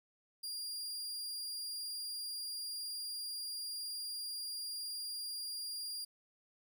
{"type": "tone", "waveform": "sawtooth", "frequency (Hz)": 4807, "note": "D8", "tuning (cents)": 39, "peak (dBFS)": -37, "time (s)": [0.43, 6.05], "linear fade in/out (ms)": 10, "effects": []}